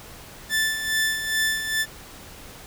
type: tone with tremolo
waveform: sawtooth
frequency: 1760 Hz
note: A6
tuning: in tune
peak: -16 dBFS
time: 0.49-1.86 s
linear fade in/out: 50 ms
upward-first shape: sine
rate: 2.4 Hz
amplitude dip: 60%
effects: pink hiss -43 dBFS RMS until 2.66 s